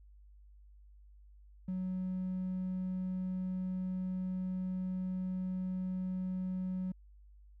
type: tone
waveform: triangle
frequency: 185 Hz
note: F#3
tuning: in tune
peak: -31 dBFS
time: 1.68-6.92 s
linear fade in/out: 5 ms
effects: tanh soft clip ceiling -29 dBFS + added 50 Hz sine -55 dBFS peak until 7.6 s